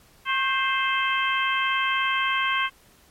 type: harmonic tone with a mistuned harmonic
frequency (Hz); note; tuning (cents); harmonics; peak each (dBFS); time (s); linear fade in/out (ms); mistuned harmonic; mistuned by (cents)
523.3; C5; 0; 2 / 3 / 4 / 5 / 6; -25 / -27 / -28 / -29 / -30; 0.25-2.7; 50; 2; +55
effects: pink hiss -56 dBFS RMS until 3.1 s + MP3 64 kbps